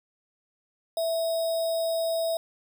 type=tone with sample-and-hold; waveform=sine; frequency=658 Hz; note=E5; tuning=3 cents flat; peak=-24 dBFS; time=0.97-2.37 s; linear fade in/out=2 ms; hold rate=4410 Hz; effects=none